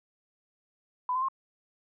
sine tone with pitch steps, 1000 / 1033.5 / 1068.1 Hz, B5 / C6 / C6, +21 / -22 / +35 cents, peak -26 dBFS, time 1.09-1.285 s, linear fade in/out 2 ms, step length 65 ms, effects none

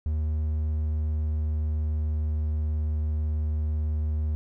triangle tone with pitch glide, 77 to 76.51 Hz, D#2 to D#2, -17 to -29 cents, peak -22 dBFS, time 0.06-4.35 s, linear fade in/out 0 ms, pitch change -12 cents, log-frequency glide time 0.25-2.7 s, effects none

